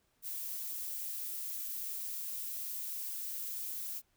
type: noise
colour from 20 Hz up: violet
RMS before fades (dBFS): -40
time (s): 0.22-4.02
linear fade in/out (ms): 50
effects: pink hiss -75 dBFS RMS until 4.16 s